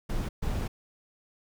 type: noise bursts at uneven times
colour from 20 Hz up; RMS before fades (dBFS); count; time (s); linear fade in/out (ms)
brown; -30; 2; 0.09-0.29 / 0.42-0.68; 10
effects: none